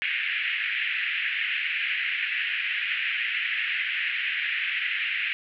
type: band-pass noise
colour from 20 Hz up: white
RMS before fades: -28 dBFS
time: 0.02-5.33 s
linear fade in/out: 0 ms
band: 1700 to 2800 Hz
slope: 48 dB/octave
effects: none